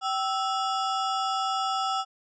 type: ring-modulated tone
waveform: square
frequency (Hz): 1044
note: C6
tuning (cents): -4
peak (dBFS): -23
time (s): 0.01-2.05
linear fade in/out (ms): 50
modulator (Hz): 271
effects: resampled to 16000 Hz